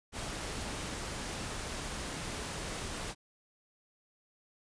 pink noise, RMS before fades -39 dBFS, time 0.12-3.15 s, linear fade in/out 50 ms, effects resampled to 22050 Hz

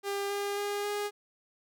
sawtooth tone with pitch steps, 400 / 403.9 / 407.9 / 412 Hz, G4 / G#4 / G#4 / G#4, +35 / -48 / -31 / -14 cents, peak -27 dBFS, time 0.03-1.11 s, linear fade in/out 50 ms, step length 270 ms, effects none

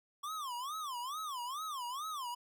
square tone with vibrato, 1108.7 Hz, C#6, in tune, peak -39 dBFS, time 0.23-2.35 s, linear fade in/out 10 ms, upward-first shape sine, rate 2.3 Hz, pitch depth 260 cents each way, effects none

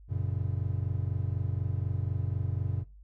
triangle chord, F# major, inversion none, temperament equal with one note detuned, 92.5 / 116.54 / 140.61 Hz, F#2 / A#2 / C#3, 0 / 0 / +25 cents, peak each -29 / -32 / -34 dBFS, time 0.08-2.85 s, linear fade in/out 50 ms, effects noise-tail reverb RT60 0.3 s tail -18 dB re dry + added 50 Hz sine -49 dBFS peak until 3.03 s

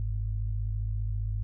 sine tone pair together, 49.04 / 104 Hz, G1 / G#2, +1 / +3 cents, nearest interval octave + minor second, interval 1302 cents, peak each -30 / -31 dBFS, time 0-1.43 s, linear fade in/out 0 ms, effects none

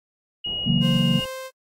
sine tone with pitch glide, 2887 to 2846 Hz, F#7 to F7, -43 to +32 cents, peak -25 dBFS, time 0.44-1.25 s, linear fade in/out 10 ms, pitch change -25 cents, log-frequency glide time 0.64-1.1 s
pink low-pass noise, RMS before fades -39 dBFS, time 0.46-1.26 s, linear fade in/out 5 ms, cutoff 760 Hz, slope 24 dB/octave
sine chord, F# dominant seventh, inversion second, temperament equal, 138.59 / 164.81 / 185 / 233.1 Hz, C#3 / E3 / F#3 / A#3, 0 / 0 / 0 / 0 cents, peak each -23 dBFS, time 0.66-1.2 s, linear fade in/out 10 ms
sawtooth tone with tremolo, 523.3 Hz, C5, in tune, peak -26 dBFS, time 0.8-1.51 s, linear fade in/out 50 ms, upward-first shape sine, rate 2.7 Hz, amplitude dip 25%
effects AAC 48 kbps

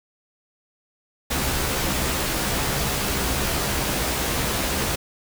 pink noise with comb filter, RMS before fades -24 dBFS, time 1.3-4.96 s, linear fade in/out 10 ms, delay 15 ms, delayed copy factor +0.6, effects none

